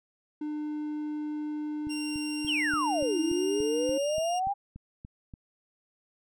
triangle tone, 301 Hz, D4, 43 cents sharp, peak -29 dBFS, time 0.41-3.98 s, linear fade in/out 5 ms
click train, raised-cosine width 5 ms, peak -31 dBFS, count 13, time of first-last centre 1.87-5.338 s, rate 3.46 Hz
20% pulse tone with pitch glide, 2773 to 2812 Hz, F7 to F7, -13 to +11 cents, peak -31 dBFS, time 1.89-4.4 s, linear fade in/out 20 ms, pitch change +24 cents, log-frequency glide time 2.35-3.38 s
sine exponential two-way sweep, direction down then up, 3322 to 316 to 816 Hz, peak -26 dBFS, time 2.47-4.54 s, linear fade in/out 20 ms, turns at 3.2 s
effects none

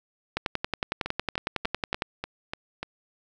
two click trains, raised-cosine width 0.3 ms, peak -10 / -15 dBFS, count 19 / 7, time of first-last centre 0.37-2.021 / 1.06-2.83 s, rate 10.9 / 3.39 Hz, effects none

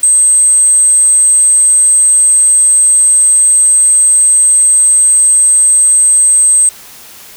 sine tone, 8280 Hz, C9, 19 cents flat, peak -4 dBFS, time 0.03-6.69 s, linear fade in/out 2 ms, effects white hiss -34 dBFS RMS until 7.36 s

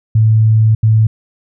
sine tone bursts at uneven times, 110 Hz, A2, in tune, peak -6 dBFS, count 2, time 0.15-0.75 / 0.83-1.07 s, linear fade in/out 5 ms, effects none

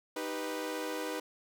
sawtooth chord, Eb augmented, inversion none, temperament equal, 311.1 / 392 / 493.9 Hz, Eb4 / G4 / B4, 0 / 0 / 0 cents, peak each -35 / -38 / -34 dBFS, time 0.16-1.2 s, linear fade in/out 5 ms, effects none

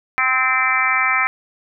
harmonic tone with a mistuned harmonic, 258.8 Hz, C4, 19 cents flat, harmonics 3 / 4 / 5 / 6 / 7 / 8 / 9, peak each -27 / -25 / -20 / -28 / -23 / -21 / -20 dBFS, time 0.18-1.27 s, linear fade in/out 0 ms, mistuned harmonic 6, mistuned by +28 cents, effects none

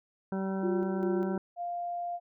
harmonic tone, 192.2 Hz, G3, 34 cents flat, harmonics 1 / 2 / 3 / 4 / 5 / 7 / 8, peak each -31 / -37 / -41 / -43 / -45 / -48 / -49 dBFS, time 0.32-1.38 s, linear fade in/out 2 ms
sine tone with tremolo, 355.3 Hz, F4, 30 cents sharp, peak -28 dBFS, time 0.63-1.38 s, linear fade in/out 5 ms, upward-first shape square, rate 2.5 Hz, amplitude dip 55%
sine tone, 698.5 Hz, F5, in tune, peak -32 dBFS, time 1.56-2.2 s, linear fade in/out 50 ms
effects none

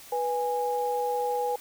sine tone pair together, 490.5 / 825 Hz, B4 / G#5, -12 / -12 cents, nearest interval major sixth, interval 900 cents, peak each -28 dBFS, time 0.12-1.56 s, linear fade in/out 5 ms, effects white hiss -48 dBFS RMS until 1.6 s

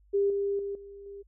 sine tone with level steps, 399.9 Hz, G4, 35 cents sharp, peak -22 / -26 / -31 / -43 / -40 dBFS, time 0.13-1.23 s, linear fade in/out 20 ms, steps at 0.3 / 0.59 / 0.75 / 1.06 s, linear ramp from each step 2 ms, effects added 50 Hz sine -58 dBFS peak until 1.27 s

